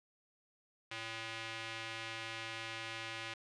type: tone with band-pass filter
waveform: square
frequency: 112.9 Hz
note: A2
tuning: 45 cents sharp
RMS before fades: -44 dBFS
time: 0.91-3.34 s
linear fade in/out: 5 ms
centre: 2600 Hz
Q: 1.4
effects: resampled to 24000 Hz